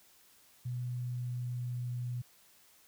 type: tone with pitch glide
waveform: sine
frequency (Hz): 123.47 to 122.62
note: B2 to B2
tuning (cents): 0 to -12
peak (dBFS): -34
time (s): 0.65-2.22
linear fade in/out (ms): 10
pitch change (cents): -12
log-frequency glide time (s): 0.97-2.06
effects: white hiss -63 dBFS RMS until 2.87 s